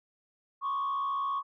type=tone with frequency modulation; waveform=sine; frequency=1108.7 Hz; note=C#6; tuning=in tune; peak=-27 dBFS; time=0.61-1.43 s; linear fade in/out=50 ms; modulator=65.4 Hz; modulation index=0.64; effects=tanh soft clip ceiling -26 dBFS